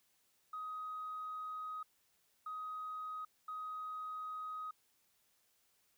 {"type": "tone bursts at uneven times", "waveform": "sine", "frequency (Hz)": 1257, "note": "D#6", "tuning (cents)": 17, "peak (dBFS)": -40, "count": 3, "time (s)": [[0.53, 1.83], [2.46, 3.25], [3.48, 4.71]], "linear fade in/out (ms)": 5, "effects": ["tanh soft clip ceiling -36 dBFS", "white hiss -75 dBFS RMS until 5.97 s"]}